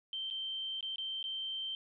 sine tone with dropouts, 3125 Hz, G7, 6 cents flat, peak -36 dBFS, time 0.13-1.75 s, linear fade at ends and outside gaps 1 ms, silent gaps 0.302-0.309 / 0.808-0.827 / 0.959-0.982 / 1.228-1.24 s, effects none

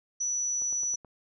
sine tone, 5920 Hz, F#8, in tune, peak -27 dBFS, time 0.2-0.96 s, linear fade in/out 10 ms
click train, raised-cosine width 1 ms, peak -36 dBFS, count 5, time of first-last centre 0.62-1.047 s, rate 9.36 Hz
effects none

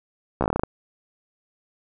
slowing click train, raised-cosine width 1 ms, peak -7 dBFS, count 10, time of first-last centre 0.41-0.635 s, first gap 14 ms, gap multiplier 1.14, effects none

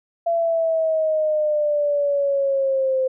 sine exponential sweep, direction down, 679 to 519 Hz, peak -17 dBFS, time 0.26-3.08 s, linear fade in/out 10 ms, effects none

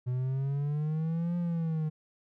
triangle exponential two-way sweep, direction up then down, 123.47 to 175.2 to 153.3 Hz, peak -26 dBFS, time 0.06-1.9 s, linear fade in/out 20 ms, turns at 1.37 s, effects none

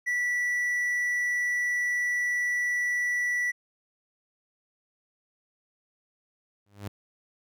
triangle tone, 1957 Hz, B6, 16 cents flat, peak -23 dBFS, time 0.06-3.52 s, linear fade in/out 20 ms
sawtooth tone with exponential growth, 101.3 Hz, G#2, 43 cents flat, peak -27 dBFS, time 6.66-6.88 s, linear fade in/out 5 ms, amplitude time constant 47 ms
effects none

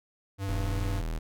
square tone with vibrato, 98 Hz, G2, in tune, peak -31 dBFS, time 0.38-1.03 s, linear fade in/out 50 ms, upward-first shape square, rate 18 Hz, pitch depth 19 cents each way
45% pulse tone, 40.23 Hz, E1, 41 cents flat, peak -30 dBFS, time 0.48-1.19 s, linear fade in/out 10 ms
effects none

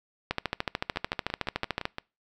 two click trains, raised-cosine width 0.3 ms, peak -11 / -17 dBFS, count 22 / 7, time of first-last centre 0.31-1.854 / 0.96-1.984 s, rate 13.6 / 5.86 Hz, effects noise-tail reverb RT60 0.3 s tail -25 dB re dry

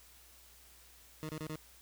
20% pulse tone bursts, 155.56 Hz, D#3, in tune, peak -34 dBFS, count 4, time 1.23-1.556 s, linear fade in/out 0 ms, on 59 ms, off 30 ms, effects added 60 Hz sine -64 dBFS peak until 1.81 s + white hiss -60 dBFS RMS until 1.81 s

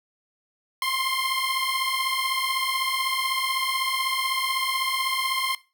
15% pulse beating tone pair, 1046.5 / 1062.5 Hz, C6 / C6, 0 / +26 cents, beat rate 16 Hz, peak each -20 / -20 dBFS, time 0.82-5.55 s, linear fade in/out 2 ms, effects noise-tail reverb RT60 0.3 s tail -19 dB re dry

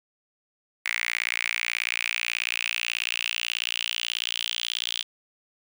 sawtooth tone with high-pass filter sweep, 58.3 Hz, A#1, 1 cent sharp, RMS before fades -29 dBFS, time 0.85-5.03 s, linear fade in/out 10 ms, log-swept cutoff 2100 to 3300 Hz, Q 5.5, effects none

